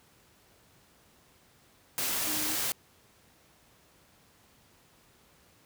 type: tone in noise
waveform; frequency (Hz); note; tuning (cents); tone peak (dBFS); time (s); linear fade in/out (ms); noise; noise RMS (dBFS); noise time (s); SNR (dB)
sine; 306.3; D#4; -27; -39; 2.27-2.55; 0; white; -31; 1.98-2.72; -11
effects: pink hiss -62 dBFS RMS until 5.65 s + high-pass 60 Hz 12 dB/octave